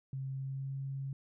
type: tone with pitch glide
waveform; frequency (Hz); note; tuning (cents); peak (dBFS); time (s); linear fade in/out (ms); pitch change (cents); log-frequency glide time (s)
sine; 134.1 to 136.13; C3 to C#3; +43 to -31; -36; 0.13-1.13; 2; +26; 0.33-0.76
effects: none